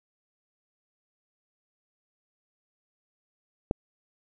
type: click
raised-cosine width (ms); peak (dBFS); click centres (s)
2; -11; 3.711
effects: none

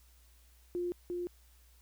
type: tone with echo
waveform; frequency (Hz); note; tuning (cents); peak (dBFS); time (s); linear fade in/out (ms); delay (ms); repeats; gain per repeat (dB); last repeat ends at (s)
sine; 352.5; F4; +16; -32; 0.75-0.92; 0; 350; 1; -2; 1.27
effects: added 60 Hz sine -60 dBFS peak until 1.81 s + white hiss -67 dBFS RMS until 1.81 s

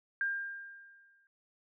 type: tone with exponential decay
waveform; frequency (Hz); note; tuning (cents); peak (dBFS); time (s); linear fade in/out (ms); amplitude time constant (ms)
sine; 1600; G6; +35; -28; 0.21-1.27; 1; 230
effects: none

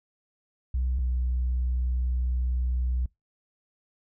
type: tone pair in turn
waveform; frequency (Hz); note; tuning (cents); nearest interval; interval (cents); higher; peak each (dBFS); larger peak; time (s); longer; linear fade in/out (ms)
sine; 63.1 / 62.16; B1 / B1; +38 / +12; unison; 26; first; -22 / -22; neither; 0.74-0.99 / 0.99-3.06; second; 5
effects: noise-tail reverb RT60 0.2 s tail -26 dB re dry + tanh soft clip ceiling -21 dBFS

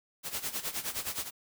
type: noise with tremolo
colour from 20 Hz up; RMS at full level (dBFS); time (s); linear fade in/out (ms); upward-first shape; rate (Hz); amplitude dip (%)
white; -33; 0.23-1.31; 50; sine; 9.6; 80
effects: none

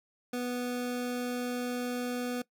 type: tone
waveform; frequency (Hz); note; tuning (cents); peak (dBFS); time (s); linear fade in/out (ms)
25% pulse; 246.3; B3; -5; -28; 0.33-2.42; 5
effects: noise-tail reverb RT60 0.1 s tail -20 dB re dry

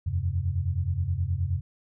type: tone cluster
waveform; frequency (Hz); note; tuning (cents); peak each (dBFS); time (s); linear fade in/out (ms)
sine; 83.6 / 93.1 / 133.1; E2 / F#2 / C3; +25 / +11 / +30; -29 / -27 / -32; 0.06-1.61; 10
effects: none

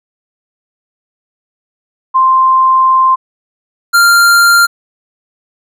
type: tone pair in turn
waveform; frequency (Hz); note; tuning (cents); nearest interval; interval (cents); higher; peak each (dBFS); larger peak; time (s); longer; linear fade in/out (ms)
sine / square; 1046.5 / 1392.1; C6 / F6; 0 / -6; perfect fourth; 494; second; -5; neither; 2.14-3.16 / 3.93-4.67; first; 20
effects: none

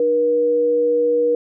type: tone pair together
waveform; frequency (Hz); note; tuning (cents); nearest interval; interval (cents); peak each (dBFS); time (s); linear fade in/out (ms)
sine; 302.4 / 480; D#4 / B4; -49 / -49; minor sixth; 800; -26 / -14; 0-1.35; 2
effects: none

